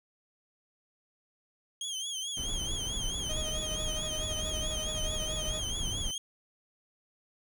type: tone with vibrato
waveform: 25% pulse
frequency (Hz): 3215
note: G7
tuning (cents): +43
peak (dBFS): -30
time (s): 1.81-6.18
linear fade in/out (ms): 2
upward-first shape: triangle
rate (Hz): 4.6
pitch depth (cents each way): 110
type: noise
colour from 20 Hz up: brown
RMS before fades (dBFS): -37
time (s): 2.37-6.11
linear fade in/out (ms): 2
type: tone with tremolo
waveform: 40% pulse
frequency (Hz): 622.3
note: D#5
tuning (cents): 0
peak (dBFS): -37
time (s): 3.29-5.6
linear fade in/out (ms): 5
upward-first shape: triangle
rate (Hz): 12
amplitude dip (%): 65
effects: none